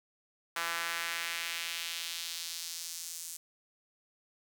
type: tone with high-pass filter sweep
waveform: sawtooth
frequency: 168.2 Hz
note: E3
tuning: 35 cents sharp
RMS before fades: -38 dBFS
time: 0.56-3.37 s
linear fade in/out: 5 ms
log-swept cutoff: 1300 to 7500 Hz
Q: 1.4
effects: none